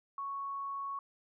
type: tone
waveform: sine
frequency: 1108.7 Hz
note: C#6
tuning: in tune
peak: -36 dBFS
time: 0.18-0.99 s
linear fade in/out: 2 ms
effects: none